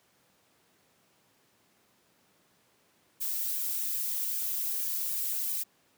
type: noise with flanger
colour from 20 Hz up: violet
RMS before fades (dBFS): -32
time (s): 3.2-5.64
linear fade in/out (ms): 20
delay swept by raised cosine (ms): 1.4 to 4.5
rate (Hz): 2.6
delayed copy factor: -0.75
effects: pink hiss -67 dBFS RMS until 5.97 s + high-pass 150 Hz 12 dB/octave